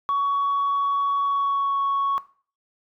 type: tone with pitch glide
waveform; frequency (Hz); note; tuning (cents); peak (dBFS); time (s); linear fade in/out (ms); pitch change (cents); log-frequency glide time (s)
sine; 1122 to 1109.8; C#6 to C#6; +21 to +2; -18; 0.09-2.18; 0; -19; 1.23-1.81
effects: noise-tail reverb RT60 0.4 s tail -17 dB re dry + tanh soft clip ceiling -17 dBFS